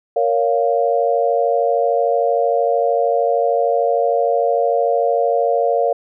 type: chord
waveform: sine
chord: Bb minor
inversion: none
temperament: just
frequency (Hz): 466.2 / 559.4 / 699.2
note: Bb4 / Db5 / F5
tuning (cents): 0 / +16 / +2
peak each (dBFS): -18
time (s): 0.16-5.93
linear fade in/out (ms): 5
effects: none